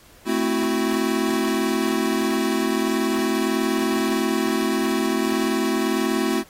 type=chord; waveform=square; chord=F# half-diminished seventh; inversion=first; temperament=equal; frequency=220 / 261.6 / 329.6 / 370 Hz; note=A3 / C4 / E4 / F#4; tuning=0 / 0 / 0 / 0 cents; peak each=-26 dBFS; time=0.25-6.44 s; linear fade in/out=50 ms; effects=pink hiss -51 dBFS RMS until 6.49 s + AAC 48 kbps